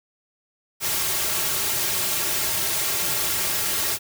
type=noise with comb filter; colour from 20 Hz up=white; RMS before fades=-24 dBFS; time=0.8-3.99 s; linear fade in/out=50 ms; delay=4 ms; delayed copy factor=-0.65; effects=none